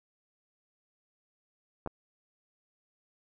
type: clicks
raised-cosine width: 1 ms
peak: -22 dBFS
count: 2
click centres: 1.862 / 1.874 s
effects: none